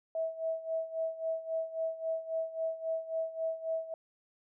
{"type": "tone with tremolo", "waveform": "sine", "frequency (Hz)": 649, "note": "E5", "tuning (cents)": -27, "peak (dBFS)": -29, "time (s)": [0.15, 3.94], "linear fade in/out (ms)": 2, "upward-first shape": "sine", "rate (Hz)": 3.7, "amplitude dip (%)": 80, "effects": []}